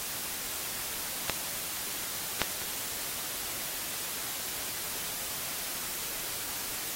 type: clicks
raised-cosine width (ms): 0.2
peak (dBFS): -9 / -21 / -6 / -21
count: 4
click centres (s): 1.297 / 2.037 / 2.417 / 2.617
effects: white hiss -36 dBFS RMS until 6.95 s + AAC 48 kbps